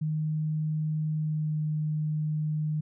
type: tone with pitch glide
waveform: sine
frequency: 154.8 to 153.29 Hz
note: D#3 to D#3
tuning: -9 to -25 cents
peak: -26 dBFS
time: 0.01-2.81 s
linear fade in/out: 10 ms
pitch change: -16 cents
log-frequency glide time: 1.15-1.6 s
effects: none